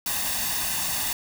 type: noise with comb filter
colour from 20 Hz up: white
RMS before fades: -27 dBFS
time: 0.06-1.13 s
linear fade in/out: 2 ms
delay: 1.1 ms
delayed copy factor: +0.65
effects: none